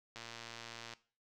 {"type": "click train", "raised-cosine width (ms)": 0.2, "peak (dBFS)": -29, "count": 91, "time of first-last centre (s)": [0.16, 0.936], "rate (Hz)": 116, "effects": ["noise-tail reverb RT60 0.4 s tail -18 dB re dry"]}